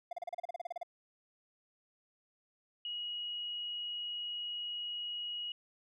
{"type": "tone bursts", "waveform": "triangle", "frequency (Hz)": 698.5, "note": "F5", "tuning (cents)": 0, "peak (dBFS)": -34, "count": 14, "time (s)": [0.11, 0.832], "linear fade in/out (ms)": 5, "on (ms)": 20, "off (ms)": 34}
{"type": "tone", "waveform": "sine", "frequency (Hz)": 2900, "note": "F#7", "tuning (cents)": -35, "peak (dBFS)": -37, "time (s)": [2.85, 5.52], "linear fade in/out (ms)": 2}
{"effects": []}